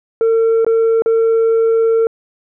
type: tone with dropouts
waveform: sine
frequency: 453 Hz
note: A#4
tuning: 50 cents flat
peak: -7 dBFS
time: 0.21-2.07 s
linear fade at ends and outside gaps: 1 ms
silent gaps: 0.647-0.665 / 1.021-1.06 s
effects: tanh soft clip ceiling -9 dBFS